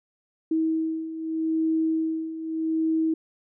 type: beating tone pair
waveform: sine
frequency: 320.1 / 320.91 Hz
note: D#4 / E4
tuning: +49 / -46 cents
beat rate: 0.81 Hz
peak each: -29 / -24 dBFS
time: 0.51-3.14 s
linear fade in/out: 5 ms
effects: none